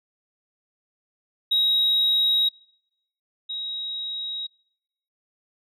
sine tone pair in turn, 3809 / 3809 Hz, A#7 / A#7, +37 / +37 cents, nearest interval unison, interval 0 cents, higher neither, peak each -16 / -28 dBFS, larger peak first, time 1.51-2.49 / 3.49-4.47 s, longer neither, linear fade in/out 10 ms, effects noise-tail reverb RT60 0.8 s tail -26 dB re dry + tanh soft clip ceiling -15 dBFS

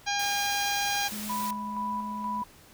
harmonic tone, 809 Hz, G#5, 46 cents flat, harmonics 1 / 2 / 3 / 4 / 5 / 6 / 7 / 8, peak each -30 / -33 / -35 / -36 / -37 / -38 / -38 / -39 dBFS, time 0.06-1.09 s, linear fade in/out 20 ms
white noise, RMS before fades -38 dBFS, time 0.19-1.51 s, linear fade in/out 5 ms
triangle tone with pitch glide, 211.4 to 212.7 Hz, G#3 to G#3, +31 to +42 cents, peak -34 dBFS, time 1.12-2.42 s, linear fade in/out 0 ms, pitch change +11 cents, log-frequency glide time 1.66-1.94 s
sine tone with tremolo, 987.8 Hz, B5, in tune, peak -29 dBFS, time 1.29-2.44 s, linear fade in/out 10 ms, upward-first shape square, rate 2.1 Hz, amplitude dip 40%
effects pink hiss -54 dBFS RMS until 2.73 s

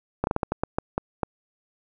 slowing click train, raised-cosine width 1 ms, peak -9 dBFS, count 10, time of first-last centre 0.24-1.232 s, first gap 31 ms, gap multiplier 1.3, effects none

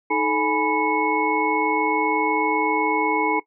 sine tone cluster, 313.5 / 433.8 / 841 / 987 / 2194 Hz, D#4 / A4 / G#5 / B5 / C#7, +13 / -25 / +22 / -1 / -18 cents, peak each -25 dBFS, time 0.1-3.4 s, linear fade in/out 10 ms, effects noise-tail reverb RT60 0.1 s tail -18 dB re dry

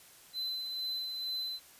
triangle tone with tremolo, 4042 Hz, B7, 39 cents sharp, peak -32 dBFS, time 0.33-1.6 s, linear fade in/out 50 ms, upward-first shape sine, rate 2.2 Hz, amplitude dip 35%, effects white hiss -57 dBFS RMS until 1.79 s + resampled to 32000 Hz

